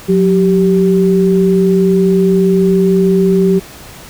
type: tone pair together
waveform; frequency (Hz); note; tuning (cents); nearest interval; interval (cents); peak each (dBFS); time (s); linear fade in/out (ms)
sine; 182 / 387.9; F#3 / G4; -28 / -18; octave + minor second; 1310; -10; 0.08-3.6; 20
effects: pink hiss -34 dBFS RMS until 4.09 s